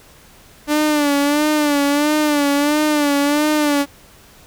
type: tone with vibrato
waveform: sawtooth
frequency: 293.7 Hz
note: D4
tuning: in tune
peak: -10 dBFS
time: 0.67-3.86 s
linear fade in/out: 50 ms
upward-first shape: sine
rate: 1.5 Hz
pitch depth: 64 cents each way
effects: pink hiss -46 dBFS RMS until 4.46 s